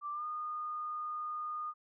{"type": "tone with pitch glide", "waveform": "sine", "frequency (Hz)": [1174.7, 1224.6], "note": ["D6", "D#6"], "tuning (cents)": [0, -28], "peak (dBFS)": -36, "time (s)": [0.01, 1.74], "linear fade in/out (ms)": 50, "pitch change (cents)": 72, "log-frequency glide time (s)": [0.12, 0.25], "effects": []}